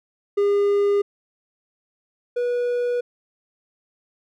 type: tone pair in turn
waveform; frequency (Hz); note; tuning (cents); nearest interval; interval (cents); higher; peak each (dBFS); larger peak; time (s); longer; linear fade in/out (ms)
triangle; 405.2 / 486.4; G#4 / B4; -43 / -26; minor third; 317; second; -14 / -18; first; 0.37-1.02 / 2.36-3.01; neither; 10
effects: none